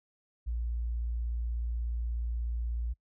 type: tone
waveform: sine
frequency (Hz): 58.27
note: A#1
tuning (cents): 0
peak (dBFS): -30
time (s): 0.46-2.94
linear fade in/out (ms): 20
effects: noise-tail reverb RT60 0.1 s tail -26 dB re dry